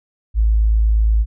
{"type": "tone", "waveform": "sine", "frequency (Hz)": 54.2, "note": "A1", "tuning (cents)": -25, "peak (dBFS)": -11, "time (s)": [0.34, 1.26], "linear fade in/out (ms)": 50, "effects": []}